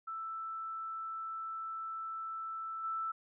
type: tone with level steps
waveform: sine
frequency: 1323 Hz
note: E6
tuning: 6 cents sharp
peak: -38 / -34 dBFS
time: 0.07-3.12 s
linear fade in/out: 10 ms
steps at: 2.83 s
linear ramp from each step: 20 ms
effects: none